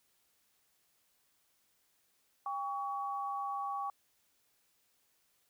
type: tone pair together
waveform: sine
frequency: 800 / 1127.1 Hz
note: G5 / C#6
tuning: +35 / +28 cents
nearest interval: tritone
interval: 593 cents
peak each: -38 / -37 dBFS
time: 2.46-3.9 s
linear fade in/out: 2 ms
effects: white hiss -74 dBFS RMS until 5.49 s